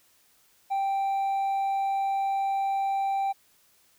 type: tone with hard clipping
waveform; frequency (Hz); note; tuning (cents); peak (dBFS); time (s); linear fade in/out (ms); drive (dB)
sine; 784; G5; 0; -25; 0.7-3.33; 20; 2
effects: white hiss -63 dBFS RMS until 3.98 s